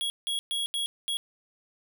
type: tone bursts at uneven times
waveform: square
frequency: 3323 Hz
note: G#7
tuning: in tune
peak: -28 dBFS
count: 5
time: 0.01-0.1 / 0.27-0.39 / 0.51-0.66 / 0.74-0.86 / 1.08-1.17 s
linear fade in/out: 0 ms
effects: none